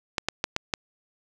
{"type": "clicks", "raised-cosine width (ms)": 0.2, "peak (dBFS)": -7, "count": 5, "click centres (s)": [0.182, 0.286, 0.441, 0.564, 0.738], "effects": []}